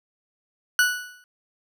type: tone with exponential decay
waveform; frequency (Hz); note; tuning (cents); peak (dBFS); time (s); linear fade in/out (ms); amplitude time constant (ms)
40% pulse; 1476; F#6; -5; -13; 0.79-1.24; 1; 96
effects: none